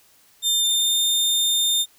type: tone with pitch glide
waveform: sawtooth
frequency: 3600 to 3625 Hz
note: A7 to A#7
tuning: +39 to -49 cents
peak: -15 dBFS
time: 0.42-1.86 s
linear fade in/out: 50 ms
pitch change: +12 cents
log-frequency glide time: 0.58-0.99 s
effects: white hiss -56 dBFS RMS until 1.98 s

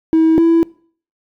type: tone pair in turn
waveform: triangle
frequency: 321.9 / 331.7 Hz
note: E4 / E4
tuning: -41 / +11 cents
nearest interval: minor second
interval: 52 cents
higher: second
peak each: -5 dBFS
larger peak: neither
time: 0.13-0.38 / 0.38-0.63 s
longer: neither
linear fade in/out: 0 ms
effects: noise-tail reverb RT60 0.5 s tail -25 dB re dry + tanh soft clip ceiling -4 dBFS

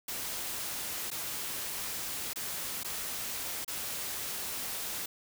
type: noise with dropouts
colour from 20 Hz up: white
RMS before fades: -37 dBFS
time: 0.08-5.06 s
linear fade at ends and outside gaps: 5 ms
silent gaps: 1.104-1.113 / 2.334-2.358 / 2.834-2.845 / 3.647-3.678 s
effects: none

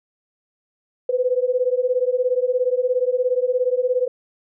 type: beating tone pair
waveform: sine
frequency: 493.9 / 510.9 Hz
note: B4 / C5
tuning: 0 / -41 cents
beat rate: 17 Hz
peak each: -20 dBFS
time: 1.09-4.08 s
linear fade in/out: 5 ms
effects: none

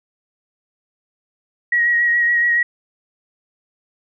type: tone with vibrato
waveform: sine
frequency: 1900 Hz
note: A#6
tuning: 33 cents sharp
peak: -13 dBFS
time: 1.72-2.63 s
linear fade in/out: 5 ms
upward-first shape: sine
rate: 7.1 Hz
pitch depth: 22 cents each way
effects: none

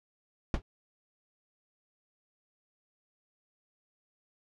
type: noise with exponential decay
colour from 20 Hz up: brown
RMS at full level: -21 dBFS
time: 0.54-0.62 s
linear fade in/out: 1 ms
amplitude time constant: 17 ms
effects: low-pass 5000 Hz 12 dB/octave

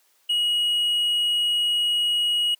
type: tone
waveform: triangle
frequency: 2900 Hz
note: F#7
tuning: 35 cents flat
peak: -18 dBFS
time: 0.29-2.55 s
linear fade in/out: 10 ms
effects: white hiss -63 dBFS RMS until 2.59 s + high-pass 400 Hz 12 dB/octave

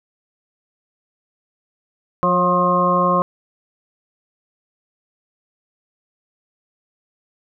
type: harmonic tone with a mistuned harmonic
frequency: 177.7 Hz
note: F3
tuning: 30 cents sharp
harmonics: 1 / 2 / 3 / 4 / 6 / 7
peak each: -21 / -26 / -20 / -27 / -16 / -25 dBFS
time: 2.23-3.22 s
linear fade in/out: 0 ms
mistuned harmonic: 3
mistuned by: +31 cents
effects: none

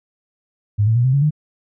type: tone with pitch steps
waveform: sine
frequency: 103.83 / 111.93 / 120.66 / 130.06 / 140.21 / 151.14 Hz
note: G#2 / A2 / B2 / C3 / C#3 / D#3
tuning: 0 / +30 / -40 / -10 / +20 / -50 cents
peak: -12 dBFS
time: 0.78-1.308 s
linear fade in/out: 20 ms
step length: 88 ms
effects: none

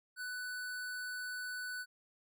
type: tone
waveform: square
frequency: 1492 Hz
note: F#6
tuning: 14 cents sharp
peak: -40 dBFS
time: 0.16-1.86 s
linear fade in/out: 50 ms
effects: none

